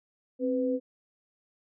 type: tone pair together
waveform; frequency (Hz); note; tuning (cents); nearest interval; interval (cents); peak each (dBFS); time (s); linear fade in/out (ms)
sine; 263.3 / 500; C4 / B4; +11 / +21; major seventh; 1110; -28; 0.39-0.8; 50
effects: none